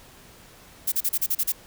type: noise bursts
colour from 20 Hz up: violet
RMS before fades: -23 dBFS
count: 8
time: 0.87-1.523 s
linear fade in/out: 10 ms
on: 51 ms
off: 35 ms
effects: pink hiss -50 dBFS RMS until 1.66 s